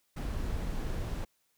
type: noise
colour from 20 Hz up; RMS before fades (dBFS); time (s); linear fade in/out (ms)
brown; -34; 0.16-1.25; 10
effects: white hiss -74 dBFS RMS until 1.57 s